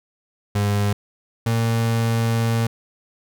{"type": "tone pair in turn", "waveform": "35% pulse", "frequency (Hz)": [102.2, 114.72], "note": ["G#2", "A#2"], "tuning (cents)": [-27, -27], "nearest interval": "major second", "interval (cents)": 200, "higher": "second", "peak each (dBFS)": -16, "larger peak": "neither", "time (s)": [[0.55, 0.93], [1.46, 2.67]], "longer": "second", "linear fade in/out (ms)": 5, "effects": []}